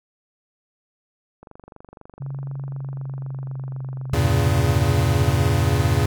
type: click train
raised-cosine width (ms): 1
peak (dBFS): -28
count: 87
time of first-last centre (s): 1.43-5.013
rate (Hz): 24
type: tone with pitch glide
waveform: sine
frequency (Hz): 137.1 to 128.66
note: C#3 to C3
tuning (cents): -19 to -29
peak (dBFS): -27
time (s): 2.2-5.43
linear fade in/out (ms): 10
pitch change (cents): -110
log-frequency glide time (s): 2.55-4.79
type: chord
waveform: square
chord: E diminished seventh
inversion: none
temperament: equal with one note detuned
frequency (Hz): 82.41 / 98 / 115.34 / 138.59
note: E2 / G2 / Bb2 / Db3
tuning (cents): 0 / 0 / -18 / 0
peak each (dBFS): -23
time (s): 4.13-6.06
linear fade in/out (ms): 5
effects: none